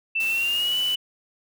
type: tone with pitch glide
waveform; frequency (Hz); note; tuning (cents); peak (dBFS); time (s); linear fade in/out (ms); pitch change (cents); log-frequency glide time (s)
sine; 2667 to 2976; E7 to F#7; +20 to +9; -21; 0.15-0.96; 10; +189; 0.28-0.77
type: noise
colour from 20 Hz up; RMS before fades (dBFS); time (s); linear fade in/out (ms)
white; -37; 0.2-0.95; 2
effects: none